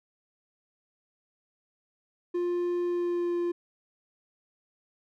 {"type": "tone with pitch glide", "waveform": "triangle", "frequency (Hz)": [351.4, 347.6], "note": ["F4", "F4"], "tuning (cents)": [11, -8], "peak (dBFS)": -24, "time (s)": [2.34, 3.52], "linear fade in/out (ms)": 10, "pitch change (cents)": -19, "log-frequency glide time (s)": [2.84, 3.37], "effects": []}